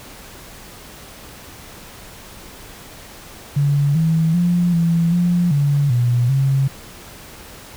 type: tone with pitch steps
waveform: sine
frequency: 143 / 161.7 / 175 / 167.7 / 175.2 / 143.1 / 121.4 / 135.8 Hz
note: D3 / E3 / F3 / E3 / F3 / D3 / B2 / C#3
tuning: -46 / -33 / +4 / +30 / +6 / -45 / -29 / -35 cents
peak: -13 dBFS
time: 3.56-6.68 s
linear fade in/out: 10 ms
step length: 390 ms
effects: pink hiss -39 dBFS RMS until 7.76 s